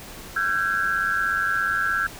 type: tone cluster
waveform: sine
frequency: 1357 / 1541 / 1638 Hz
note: E6 / G6 / G#6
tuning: +50 / -30 / -24 cents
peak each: -25 dBFS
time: 0.36-2.07 s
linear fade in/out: 5 ms
effects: pink hiss -40 dBFS RMS until 2.19 s